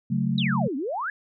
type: chord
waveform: sine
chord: F# minor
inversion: second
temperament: equal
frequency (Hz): 138.59 / 185 / 220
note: C#3 / F#3 / A3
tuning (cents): 0 / 0 / 0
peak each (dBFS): -26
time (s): 0.1-0.68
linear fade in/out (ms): 10
type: exponential two-way sweep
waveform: sine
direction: down then up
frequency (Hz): 3990 to 246.9 to 1752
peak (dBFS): -26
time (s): 0.38-1.1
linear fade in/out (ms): 2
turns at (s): 0.76
effects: none